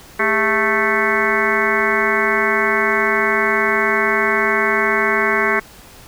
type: harmonic tone with a mistuned harmonic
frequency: 220 Hz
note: A3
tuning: in tune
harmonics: 1 / 2 / 3 / 4 / 5 / 6 / 7 / 8 / 9 / 10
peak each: -27 / -21 / -26 / -27 / -22 / -26 / -22 / -23 / -21 / -23 dBFS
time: 0.19-5.6 s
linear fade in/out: 10 ms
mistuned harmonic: 2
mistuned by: -140 cents
effects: pink hiss -42 dBFS RMS until 6.07 s